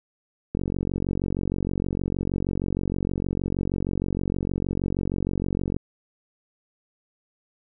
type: click train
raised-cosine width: 3 ms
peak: -13 dBFS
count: 243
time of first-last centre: 0.55-5.766 s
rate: 46.4 Hz
effects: none